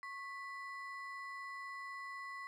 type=ring-modulated tone; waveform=triangle; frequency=1538 Hz; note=G6; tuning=33 cents flat; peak=-39 dBFS; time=0.03-2.47 s; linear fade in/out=0 ms; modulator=442 Hz; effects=none